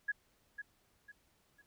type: tone with echo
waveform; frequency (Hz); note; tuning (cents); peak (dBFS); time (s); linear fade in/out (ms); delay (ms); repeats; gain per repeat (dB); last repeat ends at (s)
sine; 1672; G#6; +11; -31; 0.08-0.12; 10; 500; 3; -9; 1.62
effects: pink hiss -73 dBFS RMS until 1.66 s